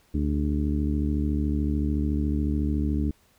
harmonic tone with a mistuned harmonic, 73.8 Hz, D2, 9 cents sharp, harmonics 1 / 2 / 3 / 4 / 5 / 6, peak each -25 / -32 / -29 / -29 / -42 / -42 dBFS, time 0.14-3.11 s, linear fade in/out 5 ms, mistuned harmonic 6, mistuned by -77 cents, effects pink hiss -62 dBFS RMS until 3.38 s

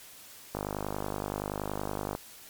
click train, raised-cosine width 1 ms, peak -18 dBFS, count 82, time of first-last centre 0.55-2.151 s, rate 50.6 Hz, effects white hiss -50 dBFS RMS until 2.49 s + MP3 96 kbps

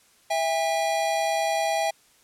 square tone pair together, 656.8 / 807 Hz, E5 / G#5, -6 / -50 cents, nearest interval major third, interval 356 cents, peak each -26 dBFS, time 0.3-1.91 s, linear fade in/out 10 ms, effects white hiss -59 dBFS RMS until 2.23 s + low-pass 11000 Hz 12 dB/octave

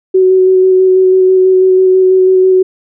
sine tone with vibrato, 373.9 Hz, F#4, 18 cents sharp, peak -4 dBFS, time 0.14-2.63 s, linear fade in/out 10 ms, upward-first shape square, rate 6.1 Hz, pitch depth 10 cents each way, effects none

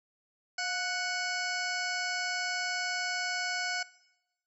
harmonic tone with a mistuned harmonic, 740 Hz, F#5, in tune, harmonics 1 / 2 / 3 / 4 / 6 / 7 / 8 / 9 / 10, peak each -39 / -35 / -38 / -46 / -39 / -39 / -45 / -51 / -45 dBFS, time 0.58-3.83 s, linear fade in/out 5 ms, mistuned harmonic 1, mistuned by -63 cents, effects noise-tail reverb RT60 1.0 s tail -21 dB re dry

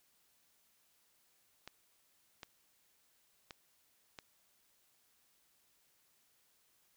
clicks, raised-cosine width 0.2 ms, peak -29 dBFS, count 4, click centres 1.676 / 2.432 / 3.508 / 4.188 s, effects white hiss -73 dBFS RMS until 6.96 s

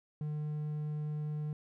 triangle tone, 150.8 Hz, D3, 46 cents sharp, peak -32 dBFS, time 0.21-1.53 s, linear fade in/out 2 ms, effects none

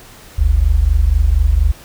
sine tone pair together, 48.41 / 72.6 Hz, G1 / D2, -21 / -19 cents, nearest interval perfect fifth, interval 702 cents, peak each -12 dBFS, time 0.38-1.72 s, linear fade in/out 10 ms, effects pink hiss -40 dBFS RMS until 1.84 s

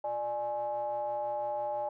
triangle ring-modulated tone, 120 Hz, B2, 49 cents flat, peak -26 dBFS, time 0.04-1.89 s, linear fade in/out 5 ms, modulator 717 Hz, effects none

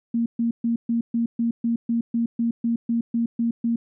sine tone bursts, 232.6 Hz, A#3, 4 cents flat, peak -19 dBFS, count 15, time 0.14-3.76 s, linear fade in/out 5 ms, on 120 ms, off 130 ms, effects none

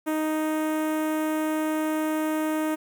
sawtooth tone with notch filter, 311.1 Hz, D#4, in tune, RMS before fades -26 dBFS, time 0.06-2.76 s, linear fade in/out 20 ms, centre 4500 Hz, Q 0.53, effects 10-bit

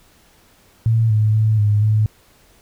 sine tone with pitch steps, 113.2 / 107.5 / 109.1 / 104.3 / 107.6 Hz, A2 / A2 / A2 / G#2 / A2, +50 / -40 / -14 / +8 / -38 cents, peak -12 dBFS, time 0.86-2.06 s, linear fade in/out 0 ms, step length 240 ms, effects pink hiss -53 dBFS RMS until 2.61 s

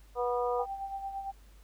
harmonic tone, 244.1 Hz, B3, 20 cents flat, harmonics 2 / 3 / 4 / 5, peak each -30 / -34 / -36 / -38 dBFS, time 0.15-0.66 s, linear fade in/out 50 ms
sine tone with tremolo, 784 Hz, G5, in tune, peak -33 dBFS, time 0.58-1.32 s, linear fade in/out 20 ms, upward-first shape sine, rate 8.8 Hz, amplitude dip 55%
effects added 50 Hz sine -53 dBFS peak until 1.63 s + pink hiss -64 dBFS RMS until 1.63 s

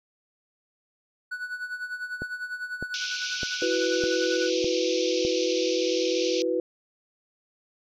triangle tone with tremolo, 1480 Hz, F#6, in tune, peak -27 dBFS, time 1.31-4.5 s, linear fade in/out 10 ms, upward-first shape sine, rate 10 Hz, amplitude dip 70%
click train, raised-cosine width 2 ms, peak -20 dBFS, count 6, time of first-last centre 2.22-5.25 s, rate 1.65 Hz
white band-pass noise, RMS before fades -33 dBFS, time 2.94-6.42 s, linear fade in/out 0 ms, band 2300 to 6100 Hz, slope 96 dB/octave
sine chord, E suspended second, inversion none, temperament equal, 329.6 / 370 / 493.9 Hz, E4 / F#4 / B4, 0 / 0 / 0 cents, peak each -29 / -28 / -26 dBFS, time 3.62-6.6 s, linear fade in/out 2 ms
effects none

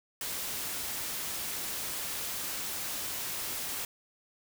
white noise, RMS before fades -36 dBFS, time 0.21-3.85 s, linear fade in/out 2 ms, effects none

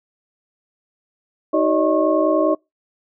sine tone cluster, 314.4 / 379.3 / 575 / 625 / 1088 Hz, D#4 / F#4 / D5 / D#5 / C#6, +18 / +43 / -37 / +8 / -33 cents, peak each -19 / -23 / -20 / -19 / -25 dBFS, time 1.53-2.55 s, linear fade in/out 10 ms, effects noise-tail reverb RT60 0.2 s tail -26 dB re dry

